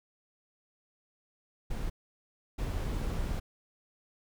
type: noise bursts at uneven times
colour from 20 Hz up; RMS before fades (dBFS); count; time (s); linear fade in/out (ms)
brown; -33; 2; 1.7-1.9 / 2.58-3.4; 10
effects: none